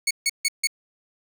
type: tone bursts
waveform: 15% pulse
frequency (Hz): 2216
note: C#7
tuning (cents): -1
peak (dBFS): -13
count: 4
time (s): 0.07-0.672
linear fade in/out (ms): 5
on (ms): 38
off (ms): 150
effects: none